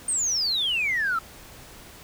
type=exponential sweep; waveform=sine; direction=down; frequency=8870 to 1293 Hz; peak=-21 dBFS; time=0.08-1.19 s; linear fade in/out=5 ms; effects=tanh soft clip ceiling -18 dBFS + pink hiss -46 dBFS RMS until 2.03 s